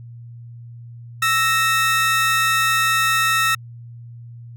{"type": "tone pair together", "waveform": "30% pulse", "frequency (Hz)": [1315.2, 1860], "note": ["E6", "A#6"], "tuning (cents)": [-4, -4], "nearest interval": "tritone", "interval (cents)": 600, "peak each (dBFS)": [-15, -17], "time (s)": [1.22, 3.55], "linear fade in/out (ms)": 5, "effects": ["added 118 Hz sine -35 dBFS peak until 4.56 s"]}